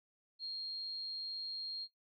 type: tone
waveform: sine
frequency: 4234 Hz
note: C8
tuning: 20 cents sharp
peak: -39 dBFS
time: 0.39-1.88 s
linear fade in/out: 50 ms
effects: noise-tail reverb RT60 0.2 s tail -24 dB re dry